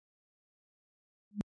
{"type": "tone with exponential growth", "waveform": "sine", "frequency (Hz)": 206, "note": "G#3", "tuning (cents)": -14, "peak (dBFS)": -25, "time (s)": [1.31, 1.41], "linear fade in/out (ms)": 0, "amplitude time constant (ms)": 20, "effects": ["high-pass 60 Hz 12 dB/octave", "resampled to 22050 Hz"]}